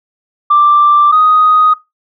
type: tone pair in turn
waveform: sine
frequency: 1178 / 1248 Hz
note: D6 / D#6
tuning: +5 / +5 cents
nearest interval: minor second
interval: 100 cents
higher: second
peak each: -4 dBFS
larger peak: neither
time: 0.5-1.12 / 1.12-1.74 s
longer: neither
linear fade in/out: 10 ms
effects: noise-tail reverb RT60 0.2 s tail -19 dB re dry + tanh soft clip ceiling 0 dBFS